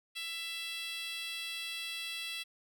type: tone with high-pass filter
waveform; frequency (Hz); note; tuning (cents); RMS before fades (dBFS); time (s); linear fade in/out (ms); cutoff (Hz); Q
10% pulse; 666; E5; +18; -40; 0.15-2.44; 20; 2900; 2.1
effects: none